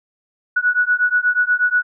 sine beating tone pair, 1466 / 1474.3 Hz, F#6 / F#6, -16 / -7 cents, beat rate 8.3 Hz, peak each -17 dBFS, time 0.56-1.83 s, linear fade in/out 10 ms, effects none

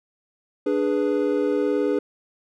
triangle chord, G# diminished, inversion second, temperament equal, 293.7 / 415.3 / 493.9 Hz, D4 / G#4 / B4, 0 / 0 / 0 cents, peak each -22 / -21 / -23 dBFS, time 0.66-1.99 s, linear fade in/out 5 ms, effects none

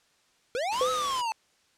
square linear two-way sweep, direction up then down, 457.2 to 1303 to 867 Hz, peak -28 dBFS, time 0.55-1.32 s, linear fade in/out 0 ms, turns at 0.9 s
white noise, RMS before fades -35 dBFS, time 0.71-1.22 s, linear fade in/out 20 ms
sine tone with exponential decay, 507 Hz, B4, 45 cents sharp, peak -21 dBFS, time 0.81-1.27 s, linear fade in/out 2 ms, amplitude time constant 100 ms
effects white hiss -66 dBFS RMS until 1.77 s + low-pass 7000 Hz 12 dB/octave

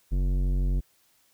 sine tone with tanh clipping, 46.25 Hz, F#1, in tune, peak -24 dBFS, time 0.11-0.81 s, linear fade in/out 20 ms, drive 14 dB, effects white hiss -65 dBFS RMS until 1.33 s

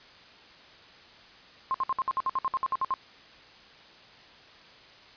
sine tone bursts, 1058 Hz, C6, 19 cents sharp, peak -24 dBFS, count 14, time 1.71-2.939 s, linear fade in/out 0 ms, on 33 ms, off 59 ms, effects white hiss -52 dBFS RMS until 5.16 s + resampled to 11025 Hz

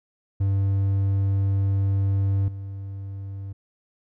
triangle tone with level steps, 98 Hz, G2, in tune, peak -17 / -29 dBFS, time 0.4-3.53 s, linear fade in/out 10 ms, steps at 2.48 s, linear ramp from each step 2 ms, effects none

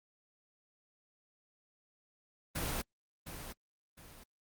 pink noise with echo, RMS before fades -36 dBFS, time 2.55-2.82 s, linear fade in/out 10 ms, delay 710 ms, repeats 2, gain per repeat -9 dB, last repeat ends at 4.24 s, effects Opus 24 kbps

